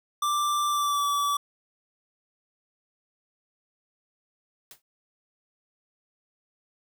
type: tone with pitch glide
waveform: square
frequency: 1178 to 1151.1 Hz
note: D6 to D6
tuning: +5 to -35 cents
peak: -24 dBFS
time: 0.22-1.37 s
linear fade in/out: 5 ms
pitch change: -40 cents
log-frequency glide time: 0.69-1.05 s
type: noise with exponential decay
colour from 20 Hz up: white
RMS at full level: -42 dBFS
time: 4.71-4.82 s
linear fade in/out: 2 ms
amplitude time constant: 23 ms
effects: none